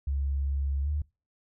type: tone with pitch glide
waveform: sine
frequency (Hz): 69.3 to 74.27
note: C#2 to D2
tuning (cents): 0 to +20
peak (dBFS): -26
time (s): 0.07-1.02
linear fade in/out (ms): 5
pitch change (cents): +120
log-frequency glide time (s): 0.83-0.89
effects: noise-tail reverb RT60 0.3 s tail -25 dB re dry